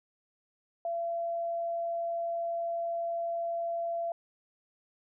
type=tone; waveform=sine; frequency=678 Hz; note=E5; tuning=49 cents sharp; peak=-30 dBFS; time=0.85-4.12 s; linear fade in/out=2 ms; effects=none